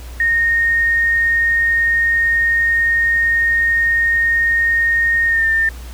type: tone with pitch glide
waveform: sine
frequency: 1849 to 1801.6 Hz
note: A#6 to A6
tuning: -15 to +40 cents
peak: -12 dBFS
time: 0.2-5.69 s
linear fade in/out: 2 ms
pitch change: -45 cents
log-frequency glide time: 5.28-5.46 s
effects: added 60 Hz sine -29 dBFS peak until 5.93 s + pink hiss -40 dBFS RMS until 5.93 s